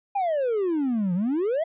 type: exponential two-way sweep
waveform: triangle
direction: down then up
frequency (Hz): 825 to 170.7 to 684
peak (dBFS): -19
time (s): 0.15-1.64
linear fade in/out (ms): 10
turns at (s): 1.14
effects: tanh soft clip ceiling -16 dBFS + resampled to 8000 Hz